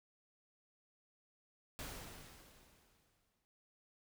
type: noise with exponential decay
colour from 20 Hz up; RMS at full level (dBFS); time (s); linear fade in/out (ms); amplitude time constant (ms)
pink; -45; 1.79-3.45; 0; 360
effects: none